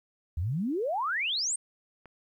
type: exponential sweep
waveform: sine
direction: up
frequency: 74.1 to 8870 Hz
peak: -27 dBFS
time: 0.37-1.56 s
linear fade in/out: 5 ms
type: click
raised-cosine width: 0.5 ms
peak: -34 dBFS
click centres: 2.057 s
effects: 11-bit